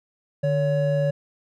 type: tone pair together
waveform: triangle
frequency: 149.1 / 562.9 Hz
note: D3 / C#5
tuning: +27 / +26 cents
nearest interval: octave + major seventh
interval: 2299 cents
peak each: -20 dBFS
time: 0.43-1.11 s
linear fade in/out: 10 ms
effects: none